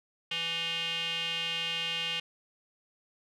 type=tone with band-pass filter; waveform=square; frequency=166.5 Hz; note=E3; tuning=18 cents sharp; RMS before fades=-33 dBFS; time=0.31-2.2 s; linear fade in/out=5 ms; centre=2900 Hz; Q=6.5; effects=none